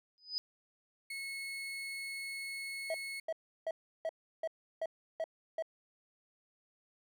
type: tone with exponential growth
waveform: sine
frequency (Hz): 4992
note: D#8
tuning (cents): +5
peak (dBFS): -30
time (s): 0.18-0.38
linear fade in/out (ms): 0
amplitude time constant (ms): 43
type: tone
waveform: 35% pulse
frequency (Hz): 2188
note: C#7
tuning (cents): -23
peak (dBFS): -38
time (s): 1.1-3.2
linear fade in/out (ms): 5
type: tone bursts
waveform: triangle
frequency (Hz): 647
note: E5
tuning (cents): -32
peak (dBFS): -31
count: 8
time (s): 2.9-5.624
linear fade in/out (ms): 2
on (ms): 43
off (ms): 340
effects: none